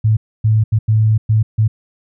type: tone bursts at uneven times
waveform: sine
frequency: 109.2 Hz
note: A2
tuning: 13 cents flat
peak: -9 dBFS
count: 6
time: 0.04-0.17 / 0.44-0.64 / 0.72-0.79 / 0.88-1.18 / 1.29-1.43 / 1.58-1.68 s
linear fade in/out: 10 ms
effects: none